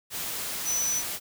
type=tone in noise; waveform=sine; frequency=5970 Hz; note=F#8; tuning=15 cents sharp; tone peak=-25 dBFS; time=0.64-1.03 s; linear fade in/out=50 ms; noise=white; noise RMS=-33 dBFS; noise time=0.1-1.2 s; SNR=+5 dB; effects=none